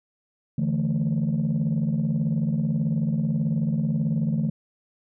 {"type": "chord", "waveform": "sine", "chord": "D suspended second", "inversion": "none", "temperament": "just", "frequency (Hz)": [146.83, 165.19, 220.2], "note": ["D3", "E3", "A3"], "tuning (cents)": [0, 4, 2], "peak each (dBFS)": -24, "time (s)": [0.58, 4.5], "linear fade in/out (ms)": 5, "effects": ["tanh soft clip ceiling -17 dBFS"]}